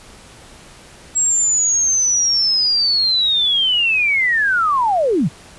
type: linear sweep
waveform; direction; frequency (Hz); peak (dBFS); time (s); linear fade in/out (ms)
sine; down; 7680 to 115.9; -13; 1.15-5.29; 20
effects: pink hiss -42 dBFS RMS until 5.58 s + resampled to 24000 Hz